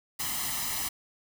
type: noise with comb filter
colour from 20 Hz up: white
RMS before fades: -32 dBFS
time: 0.19-0.89 s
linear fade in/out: 10 ms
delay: 0.99 ms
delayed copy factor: +0.7
effects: none